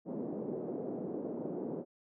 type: band-pass noise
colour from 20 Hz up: white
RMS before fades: -39 dBFS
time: 0.05-1.85 s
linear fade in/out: 50 ms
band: 180 to 480 Hz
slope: 24 dB/octave
effects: none